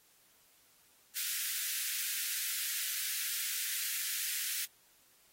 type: high-pass noise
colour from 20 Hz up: white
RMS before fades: -36 dBFS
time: 1.15-4.66 s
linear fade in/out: 20 ms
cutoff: 1500 Hz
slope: 48 dB/octave
effects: white hiss -66 dBFS RMS until 5.32 s + AAC 48 kbps